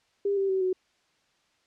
sine tone with pitch steps, 400.8 / 390.5 / 380.5 / 370.7 Hz, G4 / G4 / F#4 / F#4, +38 / -7 / +48 / +3 cents, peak -23 dBFS, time 0.25-0.73 s, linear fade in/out 5 ms, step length 120 ms, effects white hiss -68 dBFS RMS until 1.66 s + low-pass 5000 Hz 12 dB/octave

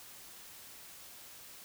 silence, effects white hiss -52 dBFS RMS until 1.64 s

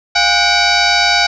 sine tone with frequency modulation, 1568 Hz, G6, in tune, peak -9 dBFS, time 0.15-1.27 s, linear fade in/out 10 ms, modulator 757 Hz, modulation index 5, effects none

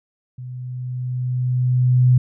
sine tone with level ramp, 125.8 Hz, B2, 32 cents sharp, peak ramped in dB -30 to -9 dBFS, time 0.38-2.18 s, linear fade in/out 5 ms, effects none

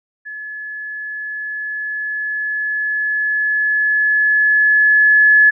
sine tone with level ramp, 1710 Hz, A6, 50 cents flat, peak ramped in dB -27 to -6 dBFS, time 0.25-5.51 s, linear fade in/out 20 ms, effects none

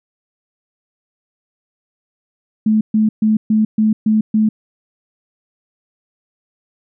sine tone bursts, 216.5 Hz, A3, 28 cents flat, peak -10 dBFS, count 7, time 2.66-4.49 s, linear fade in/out 5 ms, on 150 ms, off 130 ms, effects none

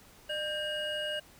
triangle tone cluster, 604 / 1589 / 2875 Hz, D5 / G6 / F7, +48 / +23 / +50 cents, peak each -34 / -37 / -34 dBFS, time 0.29-1.2 s, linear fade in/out 10 ms, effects pink hiss -57 dBFS RMS until 1.39 s

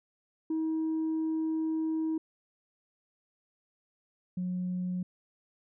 sine tone pair in turn, 318.6 / 181.2 Hz, D#4 / F#3, +41 / -36 cents, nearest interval minor seventh, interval 977 cents, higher first, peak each -26 / -29 dBFS, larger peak first, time 0.5-2.18 / 4.37-5.03 s, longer first, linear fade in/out 5 ms, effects tanh soft clip ceiling -26 dBFS

